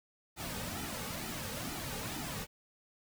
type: noise with flanger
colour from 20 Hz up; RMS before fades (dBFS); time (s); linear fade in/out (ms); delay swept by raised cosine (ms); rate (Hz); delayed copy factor
pink; -40; 0.36-2.47; 50; 1.8 to 3; 2.2; -0.65
effects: none